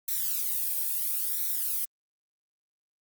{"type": "noise with flanger", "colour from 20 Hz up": "violet", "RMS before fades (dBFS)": -29, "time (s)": [0.08, 1.85], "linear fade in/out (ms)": 5, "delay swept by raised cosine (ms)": [0.51, 1.23], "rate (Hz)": 0.74, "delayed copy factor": 0.9, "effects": ["Opus 48 kbps"]}